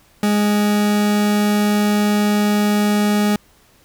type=tone; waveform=40% pulse; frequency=207.7 Hz; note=G#3; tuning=in tune; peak=-13 dBFS; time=0.23-3.36 s; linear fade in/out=2 ms; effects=pink hiss -53 dBFS RMS until 3.84 s